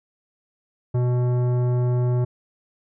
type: tone with tanh clipping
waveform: triangle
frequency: 123.47 Hz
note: B2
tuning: in tune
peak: -20 dBFS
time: 0.94-2.25 s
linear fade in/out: 10 ms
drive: 18 dB
effects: none